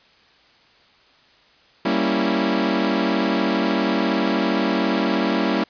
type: chord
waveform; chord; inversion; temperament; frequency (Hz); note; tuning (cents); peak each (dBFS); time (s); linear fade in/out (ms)
sawtooth; G diminished seventh; none; equal; 196 / 233.1 / 277.2 / 329.6; G3 / Bb3 / Db4 / Fb4; 0 / 0 / 0 / 0; -20; 1.85-5.64; 5
effects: white hiss -54 dBFS RMS until 5.69 s + resampled to 11025 Hz